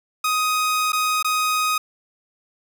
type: tone with dropouts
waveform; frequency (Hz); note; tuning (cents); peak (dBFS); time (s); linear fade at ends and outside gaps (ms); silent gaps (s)
sawtooth; 1252; D#6; +10; -15; 0.24-1.78; 5; 0.921-0.93 / 1.227-1.245
effects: none